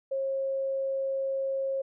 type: tone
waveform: sine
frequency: 540 Hz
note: C#5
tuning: 45 cents flat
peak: -27 dBFS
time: 0.11-1.82 s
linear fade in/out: 10 ms
effects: none